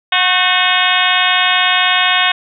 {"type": "harmonic tone with a mistuned harmonic", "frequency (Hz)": 364.2, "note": "F#4", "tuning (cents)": -27, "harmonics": [2, 3, 4, 5, 6, 7, 8, 9, 10], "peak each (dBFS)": [-19, -19, -19, -19, -19, -19, -19, -19, -19], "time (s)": [0.12, 2.32], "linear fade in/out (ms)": 5, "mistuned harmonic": 4, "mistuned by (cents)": 62, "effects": []}